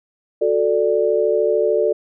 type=chord; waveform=sine; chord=D major; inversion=first; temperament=just; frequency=367.1 / 440.5 / 587.3 Hz; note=F#4 / A4 / D5; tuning=-14 / +2 / 0 cents; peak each=-21 / -17 / -19 dBFS; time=0.41-1.93 s; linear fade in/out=10 ms; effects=none